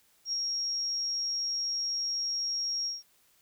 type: tone with ADSR envelope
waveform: sine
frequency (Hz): 5588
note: F8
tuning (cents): 0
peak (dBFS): -27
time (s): 0.25-3.03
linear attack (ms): 80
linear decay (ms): 6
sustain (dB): -2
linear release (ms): 170
effects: white hiss -66 dBFS RMS until 3.41 s